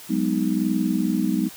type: chord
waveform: sine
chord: G# minor seventh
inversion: third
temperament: just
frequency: 186.89 / 207.7 / 249.2 / 311.5 Hz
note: F#3 / G#3 / B3 / D#4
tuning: +18 / 0 / +16 / +2 cents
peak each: -25 dBFS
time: 0.09-1.49 s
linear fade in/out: 20 ms
effects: white hiss -42 dBFS RMS until 1.56 s